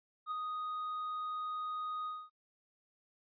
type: tone with ADSR envelope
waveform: triangle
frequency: 1244.5 Hz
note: D#6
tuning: in tune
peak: -32 dBFS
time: 0.26-2.3 s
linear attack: 55 ms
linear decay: 7 ms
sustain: -3 dB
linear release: 240 ms
effects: noise-tail reverb RT60 0.1 s tail -23 dB re dry + resampled to 11025 Hz